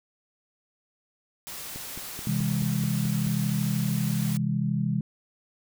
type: noise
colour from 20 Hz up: white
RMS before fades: -38 dBFS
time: 1.47-4.37 s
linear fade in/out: 0 ms
type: click train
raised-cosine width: 3 ms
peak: -27 dBFS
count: 8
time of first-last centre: 1.76-3.269 s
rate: 4.64 Hz
type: chord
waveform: sine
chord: C augmented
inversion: none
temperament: just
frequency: 130.81 / 163.52 / 204.4 Hz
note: C3 / E3 / G#3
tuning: 0 / -14 / -27 cents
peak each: -28 dBFS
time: 2.27-5.01 s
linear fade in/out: 2 ms
effects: none